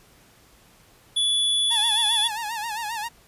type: tone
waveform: square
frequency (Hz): 3431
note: A7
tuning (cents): -44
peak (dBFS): -20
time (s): 1.16-2.28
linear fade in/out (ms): 10
type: tone with vibrato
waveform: sawtooth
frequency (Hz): 884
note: A5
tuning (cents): +8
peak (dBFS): -24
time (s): 1.7-3.09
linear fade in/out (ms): 20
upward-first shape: sine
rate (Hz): 7.5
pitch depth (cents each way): 110
effects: pink hiss -55 dBFS RMS until 3.27 s + resampled to 32000 Hz